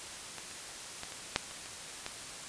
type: clicks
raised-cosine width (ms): 0.2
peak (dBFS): -24 / -29 / -21 / -26 / -9 / -28 / -29 / -19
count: 8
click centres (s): 0.383 / 0.512 / 1.034 / 1.122 / 1.361 / 1.511 / 1.659 / 2.064
effects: white hiss -44 dBFS RMS until 2.48 s + resampled to 22050 Hz